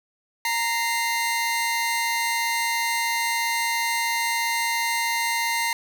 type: tone pair together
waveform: sawtooth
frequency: 927 / 2085 Hz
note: A#5 / C7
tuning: -10 / -7 cents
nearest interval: octave + major second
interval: 1403 cents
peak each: -21 / -22 dBFS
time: 0.45-5.73 s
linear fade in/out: 2 ms
effects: none